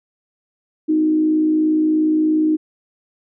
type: tone with frequency modulation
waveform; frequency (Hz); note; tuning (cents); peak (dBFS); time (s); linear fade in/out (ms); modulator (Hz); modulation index
sine; 311.1; D#4; 0; -13; 0.88-2.57; 20; 57; 0.33
effects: none